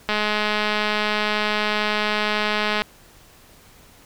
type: click train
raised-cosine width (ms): 0.3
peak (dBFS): -6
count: 577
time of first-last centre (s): 0.09-2.82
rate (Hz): 211
effects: pink hiss -50 dBFS RMS until 4.05 s